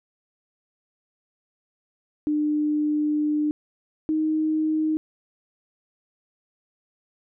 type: tone pair in turn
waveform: sine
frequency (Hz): 300 / 311.9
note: D4 / D#4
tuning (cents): +37 / +4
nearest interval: minor second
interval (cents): 67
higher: second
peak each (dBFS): -20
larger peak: neither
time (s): 2.27-3.51 / 4.09-4.97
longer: first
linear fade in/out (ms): 0
effects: none